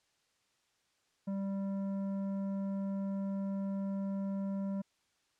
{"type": "tone with tanh clipping", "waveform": "sine", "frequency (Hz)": 196, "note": "G3", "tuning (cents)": 0, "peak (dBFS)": -35, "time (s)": [1.27, 4.82], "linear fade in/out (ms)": 10, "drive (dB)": 10, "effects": ["white hiss -75 dBFS RMS until 5.39 s", "low-pass 7000 Hz 12 dB/octave"]}